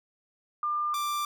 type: tone pair in turn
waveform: sine / 45% pulse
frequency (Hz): 1199 / 1180.4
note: D6 / D6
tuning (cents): +36 / +8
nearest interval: unison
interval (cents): 28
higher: first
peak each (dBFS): -26 / -28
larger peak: first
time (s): 0.63-0.94 / 0.94-1.25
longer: neither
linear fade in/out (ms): 2
effects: none